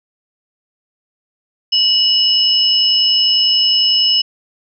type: tone pair together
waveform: sine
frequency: 2930 / 5221 Hz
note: F#7 / E8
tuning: -18 / -17 cents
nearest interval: minor seventh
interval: 1001 cents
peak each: -13 dBFS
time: 1.72-4.22 s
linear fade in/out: 10 ms
effects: none